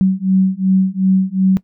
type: beating tone pair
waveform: sine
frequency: 188 / 190.7 Hz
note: F#3 / G3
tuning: +28 / -47 cents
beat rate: 2.7 Hz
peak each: -14 dBFS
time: 0.01-1.57 s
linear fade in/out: 0 ms
effects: noise-tail reverb RT60 0.1 s tail -19 dB re dry